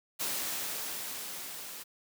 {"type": "noise with level ramp", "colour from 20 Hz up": "white", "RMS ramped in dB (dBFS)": [-33, -44], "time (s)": [0.19, 1.84], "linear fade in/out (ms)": 20, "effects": ["high-pass 150 Hz 12 dB/octave"]}